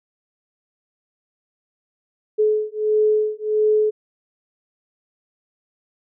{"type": "beating tone pair", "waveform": "sine", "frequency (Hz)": [427.1, 428.6], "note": ["G#4", "A4"], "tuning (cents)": [48, -45], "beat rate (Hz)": 1.5, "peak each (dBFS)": -19, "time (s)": [2.38, 3.91], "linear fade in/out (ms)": 20, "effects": []}